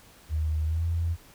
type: tone with pitch glide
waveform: sine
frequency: 77.78 to 83.85 Hz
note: D#2 to E2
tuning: 0 to +30 cents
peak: -24 dBFS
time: 0.29-1.17 s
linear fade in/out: 50 ms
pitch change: +130 cents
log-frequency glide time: 0.65-0.84 s
effects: pink hiss -54 dBFS RMS until 1.34 s